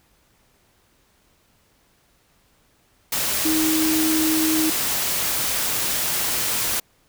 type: tone in noise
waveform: sine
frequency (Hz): 315.7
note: D#4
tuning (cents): +25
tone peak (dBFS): -19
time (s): 3.45-4.7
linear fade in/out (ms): 5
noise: white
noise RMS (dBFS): -23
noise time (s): 3.12-6.8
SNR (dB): +1
effects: pink hiss -61 dBFS RMS until 7.08 s